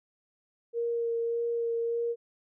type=tone with vibrato; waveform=sine; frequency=466.2 Hz; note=A#4; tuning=in tune; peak=-27 dBFS; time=0.73-2.16 s; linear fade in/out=50 ms; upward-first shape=sine; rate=1.7 Hz; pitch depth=12 cents each way; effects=none